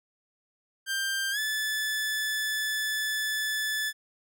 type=tone with pitch glide; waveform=sawtooth; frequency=1575 to 1737.5 Hz; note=G6 to A6; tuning=+8 to -22 cents; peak=-24 dBFS; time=0.86-3.93 s; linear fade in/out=50 ms; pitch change=+170 cents; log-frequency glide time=1.31-1.39 s; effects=none